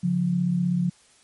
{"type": "tone pair together", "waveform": "sine", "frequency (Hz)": [142.19, 178.4], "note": ["C#3", "F3"], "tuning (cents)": [44, 37], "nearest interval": "major third", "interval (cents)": 393, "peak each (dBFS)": [-27, -21], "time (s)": [0.03, 0.9], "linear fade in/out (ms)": 10, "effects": ["white hiss -57 dBFS RMS until 1.23 s", "MP3 48 kbps"]}